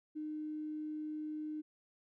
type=tone with tanh clipping; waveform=triangle; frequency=306.1 Hz; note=D#4; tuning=28 cents flat; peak=-38 dBFS; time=0.15-1.62 s; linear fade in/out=20 ms; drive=3 dB; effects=none